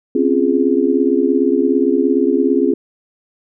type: chord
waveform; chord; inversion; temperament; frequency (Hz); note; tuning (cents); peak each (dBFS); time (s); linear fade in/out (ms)
sine; Db major seventh; third; just; 259.9 / 277.2 / 346.5 / 415.8; C4 / Db4 / F4 / Ab4; -11 / 0 / -14 / +2; -17; 0.15-2.74; 5
effects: none